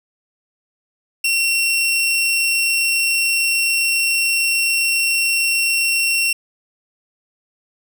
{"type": "tone", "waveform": "sawtooth", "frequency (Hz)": 2727, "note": "F7", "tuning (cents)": -42, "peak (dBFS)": -12, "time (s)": [1.24, 6.33], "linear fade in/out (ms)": 5, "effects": []}